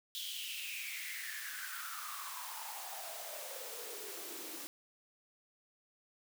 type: noise with high-pass filter sweep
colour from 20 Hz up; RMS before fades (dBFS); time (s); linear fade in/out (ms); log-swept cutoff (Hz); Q
white; -44; 0.15-4.67; 0; 3400 to 290; 7
effects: none